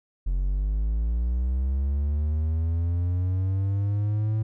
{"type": "linear sweep", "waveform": "triangle", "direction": "up", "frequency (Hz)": [43.65, 110], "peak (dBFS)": -20, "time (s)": [0.26, 4.43], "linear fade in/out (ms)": 10, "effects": []}